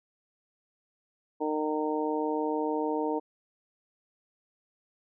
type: harmonic tone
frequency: 153.3 Hz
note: D#3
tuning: 25 cents flat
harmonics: 2 / 3 / 4 / 5 / 6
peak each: -31 / -31 / -37 / -38 / -34 dBFS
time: 1.4-3.2 s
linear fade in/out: 20 ms
effects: none